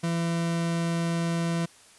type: tone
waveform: 40% pulse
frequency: 168.2 Hz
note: E3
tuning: 35 cents sharp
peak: -24 dBFS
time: 0.03-1.66 s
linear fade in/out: 10 ms
effects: white hiss -54 dBFS RMS until 1.98 s + resampled to 24000 Hz